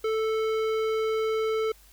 sine tone with tanh clipping, 440 Hz, A4, in tune, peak -26 dBFS, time 0.04-1.72 s, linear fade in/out 5 ms, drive 16 dB, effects added 50 Hz sine -55 dBFS peak until 1.92 s + white hiss -57 dBFS RMS until 1.92 s

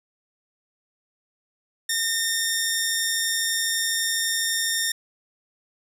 10% pulse tone, 1824 Hz, A#6, 38 cents flat, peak -13 dBFS, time 1.89-4.92 s, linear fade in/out 5 ms, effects none

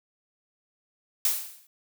blue noise with exponential decay, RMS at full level -21 dBFS, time 1.25-1.67 s, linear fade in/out 2 ms, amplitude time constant 91 ms, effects none

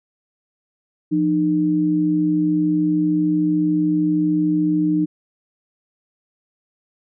sine tone pair together, 172.33 / 305.7 Hz, F3 / D#4, -23 / -30 cents, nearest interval minor seventh, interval 993 cents, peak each -22 / -16 dBFS, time 1.11-5.06 s, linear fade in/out 20 ms, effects none

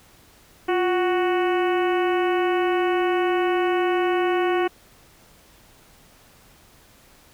harmonic tone with a mistuned harmonic, 370 Hz, F#4, in tune, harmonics 1 / 2 / 3 / 4 / 5 / 6 / 7 / 8, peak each -20 / -26 / -30 / -32 / -34 / -36 / -37 / -38 dBFS, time 0.68-4.68 s, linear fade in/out 10 ms, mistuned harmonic 1, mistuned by -80 cents, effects pink hiss -53 dBFS RMS until 7.33 s

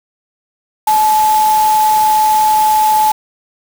sine tone in noise, 861 Hz, A5, 38 cents flat, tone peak -8 dBFS, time 0.87-3.12 s, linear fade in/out 5 ms, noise white, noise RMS -23 dBFS, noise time 0.87-3.12 s, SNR +12 dB, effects none

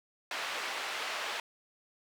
white band-pass noise, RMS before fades -37 dBFS, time 0.31-1.4 s, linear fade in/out 2 ms, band 570 to 2800 Hz, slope 12 dB/octave, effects none

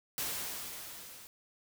white noise with level ramp, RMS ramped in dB -35 to -52 dBFS, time 0.18-1.27 s, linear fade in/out 0 ms, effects none

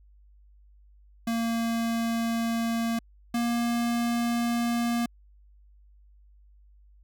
square tone pair in turn, 230 / 236.1 Hz, A#3 / A#3, -23 / +22 cents, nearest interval unison, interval 45 cents, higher second, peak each -26 / -25 dBFS, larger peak second, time 1.27-2.99 / 3.34-5.06 s, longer neither, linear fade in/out 5 ms, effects added 50 Hz sine -53 dBFS peak until 7.03 s

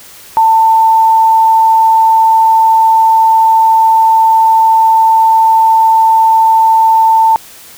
sine tone, 893 Hz, A5, 25 cents sharp, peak -4 dBFS, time 0.37-7.36 s, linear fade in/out 0 ms, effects white hiss -35 dBFS RMS until 7.77 s

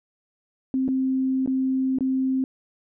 sine tone with dropouts, 262.6 Hz, C4, 6 cents sharp, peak -20 dBFS, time 0.74-2.44 s, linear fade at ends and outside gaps 1 ms, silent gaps 0.88-0.887 / 1.461-1.475 / 1.986-2.007 s, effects none

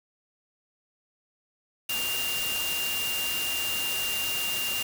sine tone in noise, 2794 Hz, F7, in tune, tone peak -29 dBFS, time 1.89-4.83 s, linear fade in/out 5 ms, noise white, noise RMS -32 dBFS, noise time 1.89-4.83 s, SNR 0 dB, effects none

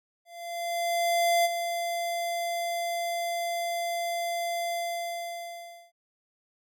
square tone with ADSR envelope, 687 Hz, F5, 29 cents flat, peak -21 dBFS, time 0.25-5.92 s, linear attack 1200 ms, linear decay 27 ms, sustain -8 dB, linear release 1200 ms, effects none

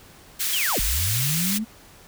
white high-pass noise, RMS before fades -25 dBFS, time 0.39-1.59 s, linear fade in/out 20 ms, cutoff 1800 Hz, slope 12 dB/octave
sine linear two-way sweep, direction down then up, 3521 to 36.71 to 226.1 Hz, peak -24 dBFS, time 0.52-1.65 s, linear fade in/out 20 ms, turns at 0.8 s
effects pink hiss -49 dBFS RMS until 2.07 s

